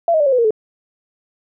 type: tone with pitch steps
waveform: sine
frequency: 678 / 629 / 583.5 / 541.2 / 502.1 / 465.8 / 432.1 Hz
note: E5 / D#5 / D5 / C#5 / B4 / A#4 / A4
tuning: +49 / +19 / -11 / -42 / +29 / -1 / -31 cents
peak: -11 dBFS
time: 0.08-0.507 s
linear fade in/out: 2 ms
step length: 61 ms
effects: none